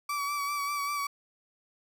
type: tone with vibrato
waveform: 35% pulse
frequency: 1149 Hz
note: D6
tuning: 38 cents flat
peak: -28 dBFS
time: 0.09-1.07 s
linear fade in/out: 5 ms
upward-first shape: sine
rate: 5.1 Hz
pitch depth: 30 cents each way
effects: none